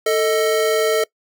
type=tone pair together; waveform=square; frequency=442.6 / 627 Hz; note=A4 / D#5; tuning=+10 / +13 cents; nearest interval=tritone; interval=603 cents; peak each=-17 / -21 dBFS; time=0.06-1.04 s; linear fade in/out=5 ms; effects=noise-tail reverb RT60 0.1 s tail -23 dB re dry

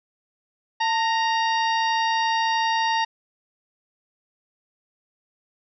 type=harmonic tone with a mistuned harmonic; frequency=932.3 Hz; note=A#5; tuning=in tune; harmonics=1 / 2 / 3 / 4 / 5 / 6; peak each=-21 / -27 / -31 / -33 / -35 / -37 dBFS; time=0.8-3.05 s; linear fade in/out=10 ms; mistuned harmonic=1; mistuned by=-64 cents; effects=none

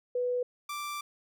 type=tone pair in turn; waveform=sine / sawtooth; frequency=493.9 / 1174.7 Hz; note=B4 / D6; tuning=0 / 0 cents; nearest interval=octave + minor third; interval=1500 cents; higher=second; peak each=-27 / -31 dBFS; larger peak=first; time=0.15-0.43 / 0.69-1.01 s; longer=second; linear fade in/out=5 ms; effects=none

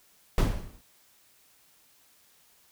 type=noise with exponential decay; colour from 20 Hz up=brown; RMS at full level=-17 dBFS; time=0.38-0.81 s; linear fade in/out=1 ms; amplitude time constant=92 ms; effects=white hiss -62 dBFS RMS until 2.71 s

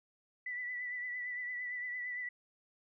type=tone with vibrato; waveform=sine; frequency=1975.5 Hz; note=B6; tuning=in tune; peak=-37 dBFS; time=0.46-2.29 s; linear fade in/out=5 ms; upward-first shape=triangle; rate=8.8 Hz; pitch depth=38 cents each way; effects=none

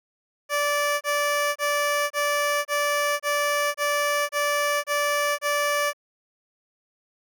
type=tone bursts; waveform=15% pulse; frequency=582 Hz; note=D5; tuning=16 cents flat; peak=-15 dBFS; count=10; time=0.49-5.933 s; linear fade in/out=50 ms; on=520 ms; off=27 ms; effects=none

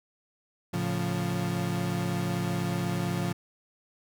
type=chord; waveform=35% pulse; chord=A augmented; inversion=none; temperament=equal; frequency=110 / 138.59 / 174.61 Hz; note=A2 / C#3 / E#3; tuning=0 / 0 / 0 cents; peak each=-32 / -32 / -28 dBFS; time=0.73-3.33 s; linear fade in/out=10 ms; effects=none

